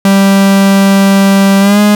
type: tone with pitch glide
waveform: 45% pulse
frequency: 196 to 207.7 Hz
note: G3 to G#3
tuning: 0 to 0 cents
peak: -4 dBFS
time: 0.05-1.95 s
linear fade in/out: 2 ms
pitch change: +100 cents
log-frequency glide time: 1.6-1.8 s
effects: none